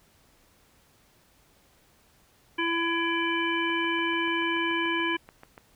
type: harmonic tone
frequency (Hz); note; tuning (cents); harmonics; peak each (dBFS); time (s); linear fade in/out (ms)
334.7; E4; +26; 1 / 3 / 5 / 7 / 9; -29 / -31 / -31 / -31 / -34; 2.58-5.17; 10
type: click train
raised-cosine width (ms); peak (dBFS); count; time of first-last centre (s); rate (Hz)
0.5; -30; 14; 3.7-5.579; 6.92
effects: pink hiss -62 dBFS RMS until 5.75 s